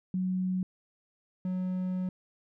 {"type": "tone pair in turn", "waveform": ["sine", "triangle"], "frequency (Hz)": [185, 184.09], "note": ["F#3", "F#3"], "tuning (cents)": [0, -9], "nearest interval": "unison", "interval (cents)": 9, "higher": "first", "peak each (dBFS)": -27, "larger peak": "neither", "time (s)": [[0.14, 0.63], [1.45, 2.09]], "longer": "second", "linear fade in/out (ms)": 2, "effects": []}